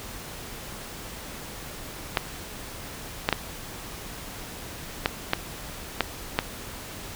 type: clicks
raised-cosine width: 0.3 ms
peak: -4 dBFS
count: 7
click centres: 2.172 / 3.289 / 3.327 / 5.059 / 5.334 / 6.007 / 6.389 s
effects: pink hiss -39 dBFS RMS until 7.15 s